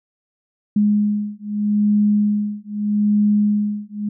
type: beating tone pair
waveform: sine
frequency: 207.7 / 208.5 Hz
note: G#3 / G#3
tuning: 0 / +7 cents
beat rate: 0.8 Hz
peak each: -18 dBFS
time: 0.76-4.09 s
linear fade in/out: 5 ms
effects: none